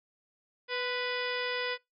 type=harmonic tone with a mistuned harmonic; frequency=493.9 Hz; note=B4; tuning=in tune; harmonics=1 / 2 / 3 / 4 / 5 / 6 / 7 / 8 / 9 / 10; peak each=-35 / -41 / -39 / -37 / -40 / -43 / -41 / -50 / -50 / -43 dBFS; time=0.68-1.78 s; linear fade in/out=50 ms; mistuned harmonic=2; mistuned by=+37 cents; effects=noise-tail reverb RT60 0.2 s tail -24 dB re dry